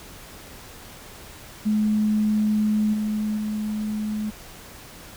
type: tone with level steps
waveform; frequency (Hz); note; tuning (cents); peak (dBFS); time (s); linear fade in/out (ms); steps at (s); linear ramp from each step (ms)
sine; 213; G#3; +44; -18 / -22 / -24; 1.65-4.31; 20; 2.93 / 3.37; 10
effects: pink hiss -43 dBFS RMS until 5.16 s